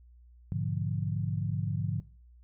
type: chord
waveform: sine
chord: G# diminished seventh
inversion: none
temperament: equal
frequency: 103.83 / 123.47 / 146.83 / 174.61 Hz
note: G#2 / B2 / D3 / F3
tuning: 0 / 0 / 0 / 0 cents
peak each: -33 / -38 / -33 / -36 dBFS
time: 0.52-2 s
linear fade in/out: 0 ms
effects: noise-tail reverb RT60 0.4 s tail -19 dB re dry + added 60 Hz sine -53 dBFS peak until 2.43 s